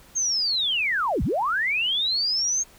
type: linear two-way sweep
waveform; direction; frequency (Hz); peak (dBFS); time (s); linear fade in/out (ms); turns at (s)
sine; down then up; 6520 to 36.71 to 6520; -21; 0.15-2.64; 20; 1.23
effects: pink hiss -52 dBFS RMS until 2.78 s